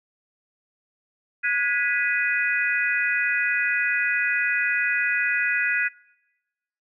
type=chord; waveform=sine; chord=G# minor seventh; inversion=third; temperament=equal with one note detuned; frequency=1452 / 1661.2 / 1975.5 / 2489 Hz; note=F#6 / G#6 / B6 / D#7; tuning=-33 / 0 / 0 / 0 cents; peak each=-26 dBFS; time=1.43-5.89 s; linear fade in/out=20 ms; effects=noise-tail reverb RT60 1.0 s tail -23 dB re dry